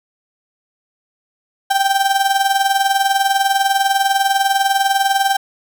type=tone with tremolo; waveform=35% pulse; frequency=784 Hz; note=G5; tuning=in tune; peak=-8 dBFS; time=1.7-5.37 s; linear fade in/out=10 ms; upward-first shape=triangle; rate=20 Hz; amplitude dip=75%; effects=none